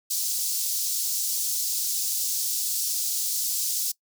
pink high-pass noise, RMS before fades -27 dBFS, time 0.1-3.92 s, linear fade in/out 10 ms, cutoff 5000 Hz, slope 24 dB/octave, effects noise-tail reverb RT60 0.1 s tail -22 dB re dry

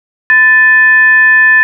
sine tone with frequency modulation, 1760 Hz, A6, in tune, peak -3 dBFS, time 0.3-1.63 s, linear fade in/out 0 ms, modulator 744 Hz, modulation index 0.31, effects none

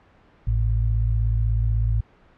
sine tone pair together, 53.74 / 110 Hz, A1 / A2, -40 / 0 cents, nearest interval octave, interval 1240 cents, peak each -20 / -22 dBFS, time 0.47-2.01 s, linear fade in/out 5 ms, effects pink hiss -55 dBFS RMS until 2.37 s + low-pass 2000 Hz 12 dB/octave

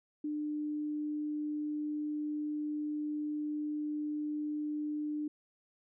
sine tone, 299.6 Hz, D4, 35 cents sharp, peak -33 dBFS, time 0.24-5.28 s, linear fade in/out 5 ms, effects none

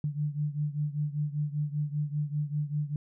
sine beating tone pair, 146.8 / 151.9 Hz, D3 / D#3, 0 / -41 cents, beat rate 5.1 Hz, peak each -30 / -33 dBFS, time 0.04-2.96 s, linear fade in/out 2 ms, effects none

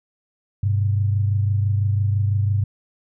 sine tone pair together, 100 / 125.99 Hz, G2 / B2, +35 / +35 cents, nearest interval major third, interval 400 cents, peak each -17 / -26 dBFS, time 0.63-2.64 s, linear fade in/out 5 ms, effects none

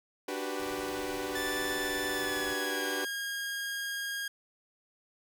sawtooth chord, G major seventh, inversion second, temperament equal with one note detuned, 293.7 / 372.4 / 392 / 493.9 Hz, D4 / F#4 / G4 / B4, 0 / +11 / 0 / 0 cents, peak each -35 / -35 / -36 / -35 dBFS, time 0.28-3.05 s, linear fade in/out 5 ms
pink noise, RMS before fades -48 dBFS, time 0.59-2.54 s, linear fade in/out 10 ms
sawtooth tone with pitch glide, 1754 to 1627.1 Hz, A6 to G#6, -6 to -36 cents, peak -30 dBFS, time 1.35-4.28 s, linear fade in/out 5 ms, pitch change -130 cents, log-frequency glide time 2.11-2.84 s
effects none

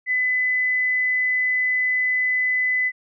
sine tone, 2008 Hz, B6, 28 cents sharp, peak -18 dBFS, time 0.06-2.92 s, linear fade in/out 50 ms, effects none

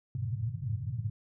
pink band-pass noise, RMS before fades -34 dBFS, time 0.15-1.1 s, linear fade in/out 2 ms, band 100 to 130 Hz, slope 48 dB/octave, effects none

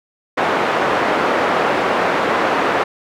pink band-pass noise, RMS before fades -17 dBFS, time 0.37-2.84 s, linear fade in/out 10 ms, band 410 to 1600 Hz, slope 12 dB/octave, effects none

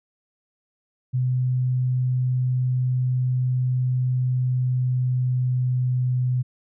sine tone with pitch glide, 126.9 to 126.02 Hz, B2 to B2, +47 to +35 cents, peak -19 dBFS, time 1.13-6.43 s, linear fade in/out 20 ms, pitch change -12 cents, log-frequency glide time 4.16-6.24 s, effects none

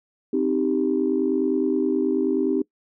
sine chord, C minor, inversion none, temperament equal, 261.6 / 311.1 / 392 Hz, C4 / Eb4 / G4, 0 / 0 / 0 cents, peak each -23 dBFS, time 0.33-2.62 s, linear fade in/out 5 ms, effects noise-tail reverb RT60 0.1 s tail -23 dB re dry + tanh soft clip ceiling -10 dBFS

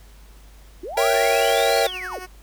sine linear two-way sweep, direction up then down, 312.4 to 4394 to 312.4 Hz, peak -29 dBFS, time 0.83-2.19 s, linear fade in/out 5 ms, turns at 1.79 s
square chord, A# diminished seventh, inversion none, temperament equal, 466.2 / 554.4 / 659.3 / 784 Hz, A#4 / C#5 / E5 / G5, 0 / 0 / 0 / 0 cents, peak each -23 dBFS, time 0.97-1.87 s, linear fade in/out 5 ms
10% pulse tone with tremolo, 367.7 Hz, F#4, 11 cents flat, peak -24 dBFS, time 1.12-2.27 s, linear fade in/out 20 ms, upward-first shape sine, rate 11 Hz, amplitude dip 50%
effects added 50 Hz sine -44 dBFS peak until 2.42 s + pink hiss -53 dBFS RMS until 2.42 s

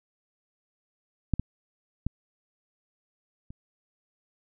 clicks, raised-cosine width 5 ms, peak -11 / -16 / -15 / -30 dBFS, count 4, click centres 1.337 / 1.396 / 2.066 / 3.505 s, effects none

